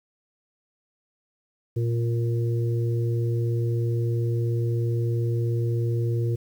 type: harmonic tone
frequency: 117 Hz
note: A#2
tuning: 7 cents sharp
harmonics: 1 / 3 / 4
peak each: -22 / -31 / -35 dBFS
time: 1.76-6.36 s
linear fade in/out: 10 ms
effects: 9-bit